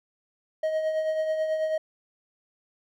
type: tone with tremolo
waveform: triangle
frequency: 629 Hz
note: D#5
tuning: 19 cents sharp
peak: -20 dBFS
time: 0.63-1.78 s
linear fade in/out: 5 ms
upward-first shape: triangle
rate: 9.2 Hz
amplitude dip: 50%
effects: none